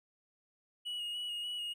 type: tone with vibrato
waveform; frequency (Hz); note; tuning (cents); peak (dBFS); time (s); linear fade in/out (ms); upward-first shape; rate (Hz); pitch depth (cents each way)
triangle; 2900; F#7; -35; -35; 0.85-1.74; 20; square; 3.4; 19
effects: none